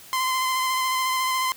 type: tone with vibrato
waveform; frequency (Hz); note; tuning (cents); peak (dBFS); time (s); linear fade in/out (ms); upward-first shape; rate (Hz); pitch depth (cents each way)
sawtooth; 1035; C6; -19; -18; 0.13-1.52; 0; square; 14; 15
effects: white hiss -46 dBFS RMS until 1.56 s